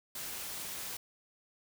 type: noise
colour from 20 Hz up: white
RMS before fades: -41 dBFS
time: 0.15-0.97 s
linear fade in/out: 5 ms
effects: none